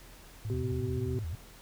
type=tone with vibrato; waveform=sine; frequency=93 Hz; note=F#2; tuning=9 cents sharp; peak=-33 dBFS; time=0.45-1.35 s; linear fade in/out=0 ms; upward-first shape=square; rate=5.7 Hz; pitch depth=260 cents each way
type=harmonic tone; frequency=126.9 Hz; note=B2; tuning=47 cents sharp; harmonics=1 / 2 / 3; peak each=-34 / -39 / -36 dBFS; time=0.5-1.19 s; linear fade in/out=0 ms
effects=added 41 Hz sine -54 dBFS peak until 1.61 s + pink hiss -54 dBFS RMS until 1.61 s